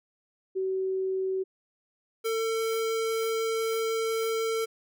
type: tone pair in turn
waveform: sine / square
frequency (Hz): 379.2 / 449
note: F#4 / A4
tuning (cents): +43 / +35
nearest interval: minor third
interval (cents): 292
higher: second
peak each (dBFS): -26 / -27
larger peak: first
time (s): 0.55-1.44 / 2.24-4.66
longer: second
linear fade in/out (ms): 20
effects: none